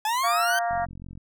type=linear sweep; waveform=40% pulse; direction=up; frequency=841 to 1568 Hz; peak=-22 dBFS; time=0.05-0.59 s; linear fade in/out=2 ms
type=harmonic tone; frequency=233.1 Hz; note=A#3; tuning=in tune; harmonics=3 / 4 / 5 / 6 / 7 / 8; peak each=-24 / -35 / -37 / -36 / -39 / -38 dBFS; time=0.23-0.86 s; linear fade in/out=20 ms
type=click train; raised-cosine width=5 ms; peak=-29 dBFS; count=22; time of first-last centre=0.71-1.176 s; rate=45.1 Hz
effects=none